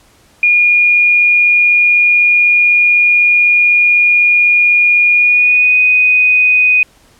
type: tone with pitch glide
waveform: sine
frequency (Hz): 2432 to 2492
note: D#7 to D#7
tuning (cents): -40 to +2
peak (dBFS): -6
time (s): 0.43-6.83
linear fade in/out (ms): 2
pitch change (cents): +42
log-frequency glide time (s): 5.14-5.78
effects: pink hiss -48 dBFS RMS until 7.19 s + low-pass 12000 Hz 12 dB/octave